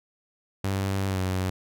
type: tone with pitch glide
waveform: sawtooth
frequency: 97.2 to 93.19 Hz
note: G2 to F#2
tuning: -14 to +13 cents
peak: -21 dBFS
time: 0.64-1.5 s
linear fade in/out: 5 ms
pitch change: -73 cents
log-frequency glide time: 1.08-1.19 s
effects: none